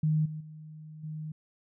sine tone with level steps, 154.9 Hz, D#3, 7 cents flat, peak -23 / -35 / -43 / -35 dBFS, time 0.03-1.32 s, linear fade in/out 5 ms, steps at 0.25 / 0.4 / 1.03 s, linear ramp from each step 10 ms, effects none

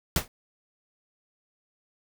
pink noise with exponential decay, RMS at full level -19 dBFS, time 0.16-0.28 s, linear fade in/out 2 ms, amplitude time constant 25 ms, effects none

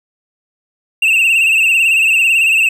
triangle tone with vibrato, 2668 Hz, E7, 20 cents sharp, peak -7 dBFS, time 1.02-2.69 s, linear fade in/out 5 ms, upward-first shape sine, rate 18 Hz, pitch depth 75 cents each way, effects none

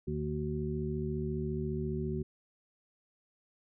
harmonic tone, 74.6 Hz, D2, 28 cents sharp, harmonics 1 / 2 / 3 / 5, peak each -39 / -36 / -38 / -37 dBFS, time 0.07-2.23 s, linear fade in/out 10 ms, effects none

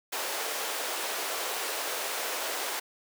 pink high-pass noise, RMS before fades -33 dBFS, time 0.12-2.8 s, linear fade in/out 10 ms, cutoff 430 Hz, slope 24 dB/octave, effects none

